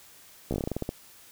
slowing click train, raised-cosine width 2 ms, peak -16 dBFS, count 12, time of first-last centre 0.51-0.891 s, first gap 14 ms, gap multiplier 1.17, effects white hiss -53 dBFS RMS until 1.31 s

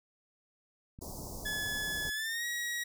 clicks, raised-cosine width 5 ms, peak -35 dBFS, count 2, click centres 0.989 / 2.053 s
pink band-stop noise, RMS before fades -43 dBFS, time 1.01-2.1 s, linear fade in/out 10 ms, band 1000 to 4900 Hz, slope 48 dB/octave
sawtooth tone with pitch glide, 1708 to 1906.1 Hz, G#6 to A#6, +48 to +38 cents, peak -30 dBFS, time 1.45-2.84 s, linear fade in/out 10 ms, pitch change +190 cents, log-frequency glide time 2.13-2.45 s
effects none

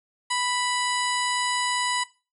harmonic tone, 987.8 Hz, B5, in tune, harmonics 1 / 2 / 3 / 4 / 5 / 7 / 8 / 9 / 10, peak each -27 / -30 / -32 / -33 / -34 / -35 / -36 / -37 / -37 dBFS, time 0.3-2.04 s, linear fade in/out 10 ms, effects noise-tail reverb RT60 0.3 s tail -18 dB re dry

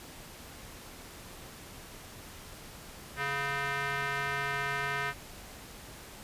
square tone with band-pass filter, 140.1 Hz, C#3, 19 cents sharp, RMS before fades -33 dBFS, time 3.16-5.14 s, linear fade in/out 50 ms, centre 1700 Hz, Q 2.1, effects pink hiss -48 dBFS RMS until 6.23 s + resampled to 32000 Hz

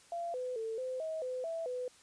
sine tone with pitch steps, 685 / 504 / 447 / 513 / 637 / 508 / 659 / 500 Hz, F5 / B4 / A4 / C5 / D#5 / B4 / E5 / B4, -34 / +35 / +27 / -34 / +41 / +49 / -1 / +21 cents, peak -35 dBFS, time 0.12-1.88 s, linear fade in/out 2 ms, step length 220 ms, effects white hiss -61 dBFS RMS until 2.02 s + resampled to 22050 Hz

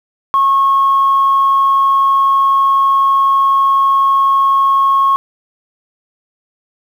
sine tone, 1092 Hz, C#6, 26 cents flat, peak -7 dBFS, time 0.34-5.16 s, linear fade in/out 0 ms, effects tanh soft clip ceiling -4 dBFS + 7-bit

